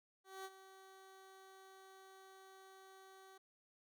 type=tone with ADSR envelope; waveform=15% pulse; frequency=382.9 Hz; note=G4; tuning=41 cents flat; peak=-39 dBFS; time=0.24-3.38 s; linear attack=210 ms; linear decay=41 ms; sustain=-13 dB; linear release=7 ms; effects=none